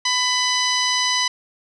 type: tone with low-pass filter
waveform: 15% pulse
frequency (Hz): 998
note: B5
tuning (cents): +18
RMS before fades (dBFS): -20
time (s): 0.05-1.28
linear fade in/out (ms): 5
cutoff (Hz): 5800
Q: 9.6
effects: none